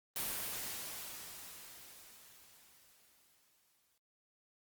white noise with exponential decay, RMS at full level -37 dBFS, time 0.16-3.98 s, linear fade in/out 2 ms, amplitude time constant 830 ms, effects noise-tail reverb RT60 0.1 s tail -22 dB re dry + Opus 32 kbps

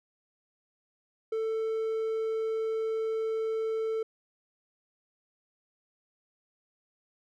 triangle tone, 443.8 Hz, A4, 15 cents sharp, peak -26 dBFS, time 1.32-4.03 s, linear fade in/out 5 ms, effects none

